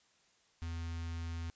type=tone with notch filter; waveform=square; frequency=83.1 Hz; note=E2; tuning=15 cents sharp; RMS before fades=-40 dBFS; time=0.62-1.5 s; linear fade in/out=0 ms; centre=520 Hz; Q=0.63; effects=white hiss -70 dBFS RMS until 1.55 s + resampled to 16000 Hz